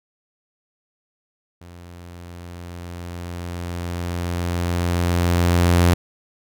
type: tone with level ramp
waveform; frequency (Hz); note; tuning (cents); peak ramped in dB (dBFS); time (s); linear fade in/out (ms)
sawtooth; 87.1; F2; -4; -36 to -8; 1.61-5.94; 5
effects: none